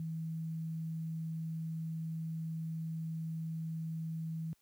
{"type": "tone with quantisation", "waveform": "sine", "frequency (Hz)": 161.6, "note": "E3", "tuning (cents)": -34, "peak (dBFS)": -36, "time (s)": [0, 4.53], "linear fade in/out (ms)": 0, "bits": 11, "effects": ["white hiss -74 dBFS RMS until 4.61 s", "high-pass 60 Hz 12 dB/octave"]}